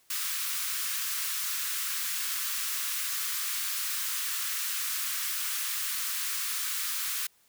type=high-pass noise; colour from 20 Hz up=white; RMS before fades=-32 dBFS; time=0.1-7.27 s; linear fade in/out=5 ms; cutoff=1100 Hz; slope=48 dB/octave; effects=white hiss -65 dBFS RMS until 7.48 s